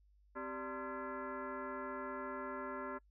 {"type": "tone with frequency modulation", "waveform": "sine", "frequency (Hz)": 389.7, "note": "G4", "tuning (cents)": -10, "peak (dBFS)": -40, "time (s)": [0.35, 2.99], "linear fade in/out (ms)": 20, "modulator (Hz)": 325, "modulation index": 3.8, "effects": ["noise-tail reverb RT60 0.1 s tail -26 dB re dry", "added 50 Hz sine -65 dBFS peak until 3.1 s"]}